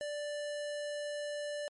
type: tone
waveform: square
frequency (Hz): 587.3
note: D5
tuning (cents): 0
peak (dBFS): -37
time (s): 0.01-1.68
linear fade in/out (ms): 0
effects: MP3 48 kbps